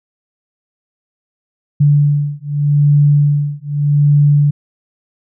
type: beating tone pair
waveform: sine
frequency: 145.1 / 145.93 Hz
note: D3 / D3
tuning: -21 / -11 cents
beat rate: 0.83 Hz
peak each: -12 dBFS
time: 1.8-4.51 s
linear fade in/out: 10 ms
effects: none